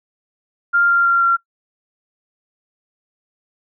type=tone with pitch steps; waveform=sine; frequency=1396.9 / 1388.9 / 1380.9 / 1372.9 Hz; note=F6 / F6 / F6 / F6; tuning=0 / -10 / -20 / -30 cents; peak=-11 dBFS; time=0.73-1.37 s; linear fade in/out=20 ms; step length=160 ms; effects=noise-tail reverb RT60 0.1 s tail -22 dB re dry